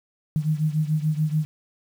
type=beating tone pair; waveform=sine; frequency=152.2 / 159.1 Hz; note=D#3 / D#3; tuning=-38 / +39 cents; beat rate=6.9 Hz; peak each=-22 / -25 dBFS; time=0.36-1.45 s; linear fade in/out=0 ms; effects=8-bit